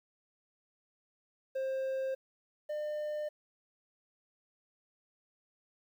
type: tone pair in turn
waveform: triangle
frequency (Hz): 530 / 601.6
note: C5 / D5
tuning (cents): +22 / +42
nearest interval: major second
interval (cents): 220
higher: second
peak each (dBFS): -30 / -32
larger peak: first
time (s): 1.55-2.15 / 2.69-3.29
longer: neither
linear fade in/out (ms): 10
effects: 11-bit